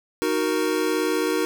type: chord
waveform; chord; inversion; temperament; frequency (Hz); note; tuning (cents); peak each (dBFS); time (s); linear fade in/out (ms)
square; D# minor; none; equal; 311.1 / 370 / 466.2; D#4 / F#4 / A#4; 0 / 0 / 0; -26; 0.22-1.45; 0
effects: none